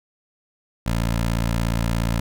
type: tone with notch filter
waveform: 15% pulse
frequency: 57 Hz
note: A#1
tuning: 38 cents flat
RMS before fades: -22 dBFS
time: 0.86-2.2 s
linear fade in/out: 5 ms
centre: 410 Hz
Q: 1.8
effects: none